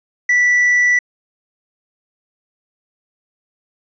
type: tone with tanh clipping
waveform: sine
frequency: 1964 Hz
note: B6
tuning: 10 cents flat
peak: -11 dBFS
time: 0.29-0.99 s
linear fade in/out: 5 ms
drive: 2 dB
effects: resampled to 16000 Hz